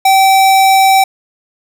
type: tone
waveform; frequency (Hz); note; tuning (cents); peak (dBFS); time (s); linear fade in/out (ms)
square; 772; G5; -27; -6; 0.05-1.04; 5
effects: none